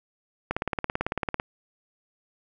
click train, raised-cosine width 0.5 ms, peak -11 dBFS, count 17, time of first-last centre 0.51-1.399 s, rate 18 Hz, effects none

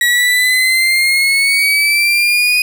35% pulse exponential sweep, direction up, 1919 to 2489 Hz, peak -8 dBFS, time 0.01-2.62 s, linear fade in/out 2 ms, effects none

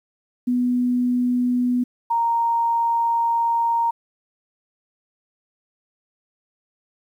sine tone pair in turn, 246.9 / 929.2 Hz, B3 / A#5, 0 / -6 cents, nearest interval octave + major seventh, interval 2294 cents, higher second, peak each -17 dBFS, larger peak neither, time 0.47-1.84 / 2.1-3.91 s, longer second, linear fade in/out 10 ms, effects 9-bit

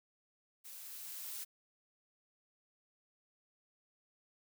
blue noise with level ramp, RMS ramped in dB -51 to -43 dBFS, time 0.64-1.45 s, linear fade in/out 20 ms, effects none

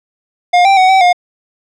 square tone with pitch steps, 711 / 783 / 747 / 765 / 713 Hz, F5 / G5 / F#5 / G5 / F5, +31 / -2 / +16 / -42 / +36 cents, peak -6 dBFS, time 0.53-1.13 s, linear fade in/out 10 ms, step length 120 ms, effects low-pass 4000 Hz 12 dB/octave

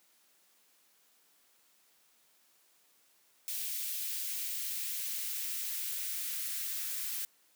blue noise with high-pass filter sweep, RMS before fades -37 dBFS, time 3.48-7.25 s, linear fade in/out 0 ms, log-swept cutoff 2500 to 1600 Hz, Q 1.2, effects white hiss -68 dBFS RMS until 7.55 s + high-pass 200 Hz 12 dB/octave

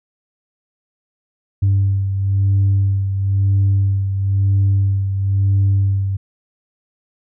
sine beating tone pair, 98 / 99 Hz, G2 / G2, 0 / +18 cents, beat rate 1 Hz, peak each -12 / -20 dBFS, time 1.62-6.17 s, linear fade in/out 10 ms, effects tanh soft clip ceiling -9 dBFS

